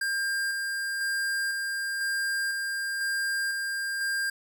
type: tone with tremolo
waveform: square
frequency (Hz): 1600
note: G6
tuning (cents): +35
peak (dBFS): -27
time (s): 0.01-4.3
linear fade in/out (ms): 5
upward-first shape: square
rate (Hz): 1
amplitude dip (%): 25
effects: none